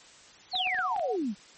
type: exponential sweep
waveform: sine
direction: down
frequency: 4643 to 183.1 Hz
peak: -27 dBFS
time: 0.51-1.35 s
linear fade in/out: 50 ms
type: tone with tremolo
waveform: sine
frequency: 740 Hz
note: F#5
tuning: in tune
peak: -28 dBFS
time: 0.53-1.16 s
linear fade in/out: 10 ms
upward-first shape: triangle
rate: 16 Hz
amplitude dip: 90%
type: clicks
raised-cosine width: 0.3 ms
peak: -26 dBFS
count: 6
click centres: 0.553 / 0.672 / 0.746 / 0.788 / 0.963 / 0.995 s
effects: white hiss -53 dBFS RMS until 1.57 s + MP3 32 kbps